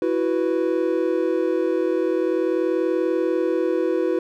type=chord; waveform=triangle; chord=E suspended second; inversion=none; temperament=equal; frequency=329.6 / 370 / 493.9 Hz; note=E4 / F#4 / B4; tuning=0 / 0 / 0 cents; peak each=-21 / -21 / -22 dBFS; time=0.02-4.19 s; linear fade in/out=2 ms; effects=none